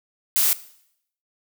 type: noise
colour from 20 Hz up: blue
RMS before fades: -19 dBFS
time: 0.36-0.53 s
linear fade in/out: 0 ms
effects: noise-tail reverb RT60 0.7 s tail -17 dB re dry